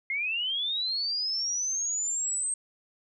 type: linear sweep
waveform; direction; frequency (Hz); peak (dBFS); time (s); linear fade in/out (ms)
sine; up; 2097 to 8372; -27; 0.1-2.54; 2
effects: none